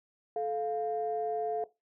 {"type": "tone pair together", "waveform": "sine", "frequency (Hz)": [434.6, 700], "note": ["A4", "F5"], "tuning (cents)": [-21, 4], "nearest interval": "minor sixth", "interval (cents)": 825, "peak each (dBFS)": [-32, -32], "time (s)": [0.36, 1.64], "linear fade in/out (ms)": 2, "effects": ["noise-tail reverb RT60 0.2 s tail -17 dB re dry", "tanh soft clip ceiling -22 dBFS"]}